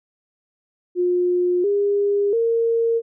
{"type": "tone with pitch steps", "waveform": "sine", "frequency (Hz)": [356.9, 405.3, 460.2], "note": ["F4", "G#4", "A#4"], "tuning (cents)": [38, -42, -22], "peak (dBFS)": -16, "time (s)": [0.95, 3.02], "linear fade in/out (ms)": 50, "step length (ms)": 690, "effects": []}